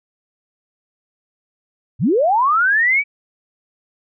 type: linear sweep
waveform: sine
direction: up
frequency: 87.31 to 2326 Hz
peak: -12 dBFS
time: 1.99-3.04 s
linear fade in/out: 50 ms
effects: none